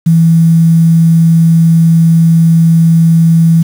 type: tone with quantisation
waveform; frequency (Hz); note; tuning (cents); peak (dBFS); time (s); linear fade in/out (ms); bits
sine; 164.81; E3; 0; -3; 0.06-3.63; 10; 5
effects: none